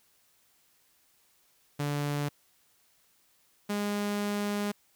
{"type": "tone pair in turn", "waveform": "sawtooth", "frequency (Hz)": [145.2, 205.3], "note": ["D3", "G#3"], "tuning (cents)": [-19, -20], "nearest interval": "tritone", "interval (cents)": 599, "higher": "second", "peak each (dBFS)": -25, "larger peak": "neither", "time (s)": [[1.79, 2.29], [3.69, 4.72]], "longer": "second", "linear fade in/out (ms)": 10, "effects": ["white hiss -67 dBFS RMS until 4.95 s"]}